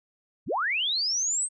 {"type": "linear sweep", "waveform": "sine", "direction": "up", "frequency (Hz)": [60, 8470], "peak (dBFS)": -24, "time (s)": [0.46, 1.49], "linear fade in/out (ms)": 50, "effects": []}